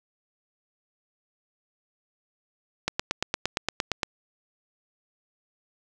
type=click train; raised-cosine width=0.2 ms; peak=-7 dBFS; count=11; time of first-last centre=2.88-4.032 s; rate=8.68 Hz; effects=none